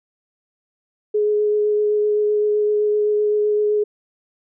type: tone with vibrato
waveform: sine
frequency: 420 Hz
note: G#4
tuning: 19 cents sharp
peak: -15 dBFS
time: 1.14-3.84 s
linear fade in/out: 10 ms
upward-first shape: sine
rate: 7.8 Hz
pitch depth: 10 cents each way
effects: none